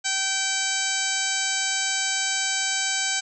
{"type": "harmonic tone with a mistuned harmonic", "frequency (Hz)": 773, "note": "G5", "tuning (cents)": -24, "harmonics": [1, 2, 3, 4, 5, 6, 7, 8, 9, 10], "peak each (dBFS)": [-35, -30, -32, -32, -33, -33, -36, -30, -33, -30], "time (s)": [0.04, 3.21], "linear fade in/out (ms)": 20, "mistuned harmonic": 5, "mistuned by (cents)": 19, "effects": []}